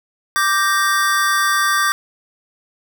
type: chord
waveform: square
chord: G minor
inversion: second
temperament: equal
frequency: 1174.7 / 1568 / 1864.7 Hz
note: D6 / G6 / Bb6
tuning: 0 / 0 / 0 cents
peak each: -18 / -19 / -23 dBFS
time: 0.36-1.92 s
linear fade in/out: 0 ms
effects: none